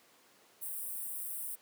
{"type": "high-pass noise", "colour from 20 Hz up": "white", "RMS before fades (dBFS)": -40, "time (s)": [0.61, 1.56], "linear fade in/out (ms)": 20, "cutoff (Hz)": 8300, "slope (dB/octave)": 96, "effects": ["pink hiss -63 dBFS RMS until 1.61 s", "high-pass 300 Hz 12 dB/octave"]}